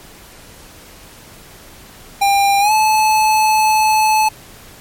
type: tone with pitch glide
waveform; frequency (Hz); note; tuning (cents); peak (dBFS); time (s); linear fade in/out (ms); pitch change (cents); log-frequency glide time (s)
square; 798 to 865.2; G5 to A5; +31 to -29; -11; 2.21-4.29; 10; +140; 2.6-2.72
effects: pink hiss -40 dBFS RMS until 4.8 s + MP3 64 kbps